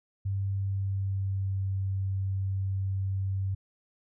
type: tone with pitch glide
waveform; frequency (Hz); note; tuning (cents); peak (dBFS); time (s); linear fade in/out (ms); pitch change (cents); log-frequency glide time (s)
sine; 98 to 96.48; G2 to G2; 0 to -27; -27; 0.25-3.55; 10; -27; 0.5-1.7
effects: none